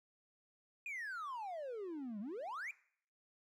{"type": "exponential two-way sweep", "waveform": "triangle", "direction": "down then up", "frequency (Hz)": [2499, 194.9, 2499], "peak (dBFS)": -39, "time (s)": [0.86, 2.71], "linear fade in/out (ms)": 2, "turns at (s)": 2.2, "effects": ["noise-tail reverb RT60 0.6 s tail -21 dB re dry", "tanh soft clip ceiling -35 dBFS"]}